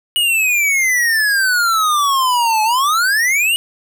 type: exponential two-way sweep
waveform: square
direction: down then up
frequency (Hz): 2936 to 851 to 2936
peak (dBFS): -13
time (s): 0.16-3.56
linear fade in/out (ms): 0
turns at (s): 2.63
effects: none